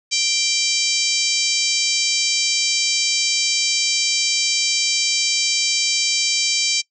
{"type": "harmonic tone", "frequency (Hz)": 784, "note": "G5", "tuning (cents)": 0, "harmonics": [3, 4, 5, 6, 7, 8, 9, 10], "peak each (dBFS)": [-25, -26, -27, -23, -25, -25, -27, -32], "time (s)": [0.11, 6.82], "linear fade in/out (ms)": 20, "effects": ["noise-tail reverb RT60 0.1 s tail -21 dB re dry"]}